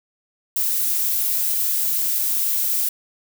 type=noise; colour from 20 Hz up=violet; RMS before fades=-21 dBFS; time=0.56-2.89 s; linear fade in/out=5 ms; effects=none